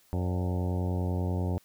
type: harmonic tone with a mistuned harmonic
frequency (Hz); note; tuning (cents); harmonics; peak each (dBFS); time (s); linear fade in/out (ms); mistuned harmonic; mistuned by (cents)
90.2; F#2; -44; 1 / 2 / 3 / 4 / 5 / 6 / 7 / 8 / 9 / 10; -28 / -34 / -38 / -40 / -42 / -44 / -45 / -46 / -47 / -48; 0.13-1.58; 0; 7; -84
effects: white hiss -63 dBFS RMS until 1.64 s